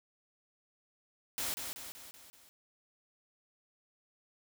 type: noise with echo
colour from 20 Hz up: white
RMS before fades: -36 dBFS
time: 1.38-1.54 s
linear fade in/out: 0 ms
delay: 190 ms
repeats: 5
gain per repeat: -5 dB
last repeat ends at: 2.49 s
effects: none